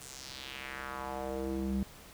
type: tone with band-pass filter sweep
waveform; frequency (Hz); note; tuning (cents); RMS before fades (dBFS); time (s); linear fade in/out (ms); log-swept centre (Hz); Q
square; 66.4; C2; +26; -38; 0.01-1.83; 0; 8800 to 180; 2.2
effects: pink hiss -53 dBFS RMS until 2.13 s